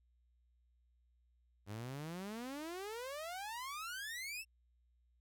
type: exponential sweep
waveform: sawtooth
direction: up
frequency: 98 to 2730 Hz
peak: -39 dBFS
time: 1.66-4.45 s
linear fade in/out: 50 ms
effects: added 60 Hz sine -70 dBFS peak until 5.2 s